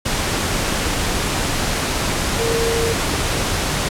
sine tone in noise, 459.7 Hz, A#4, 24 cents flat, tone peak -19 dBFS, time 2.39-2.93 s, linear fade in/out 10 ms, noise pink, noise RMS -20 dBFS, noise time 0.05-3.89 s, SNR -2 dB, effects low-pass 10000 Hz 12 dB/octave

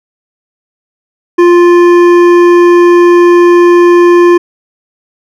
triangle tone with hard clipping, 349.2 Hz, F4, in tune, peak -3 dBFS, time 1.38-4.38 s, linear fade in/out 10 ms, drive 15 dB, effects none

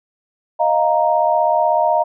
sine chord, Eb suspended second, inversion none, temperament equal, 622.3 / 698.5 / 932.3 Hz, Eb5 / F5 / Bb5, 0 / 0 / 0 cents, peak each -17 dBFS, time 0.59-2.04 s, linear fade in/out 20 ms, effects none

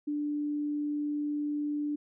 sine tone, 294.6 Hz, D4, 6 cents sharp, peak -29 dBFS, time 0.07-1.96 s, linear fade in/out 10 ms, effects none

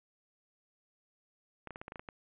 clicks, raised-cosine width 0.5 ms, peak -28 dBFS, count 9, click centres 1.673 / 1.707 / 1.759 / 1.815 / 1.881 / 1.921 / 1.958 / 1.995 / 2.088 s, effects resampled to 8000 Hz + 11-bit

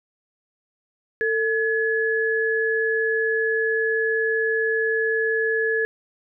sine tone pair together, 447.4 / 1700 Hz, A4 / G#6, +29 / +40 cents, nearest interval octave + major seventh, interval 2311 cents, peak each -22 dBFS, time 1.21-5.85 s, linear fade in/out 0 ms, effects none

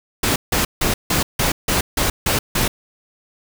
pink noise bursts, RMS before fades -18 dBFS, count 9, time 0.23-2.68 s, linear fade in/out 5 ms, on 130 ms, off 160 ms, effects none

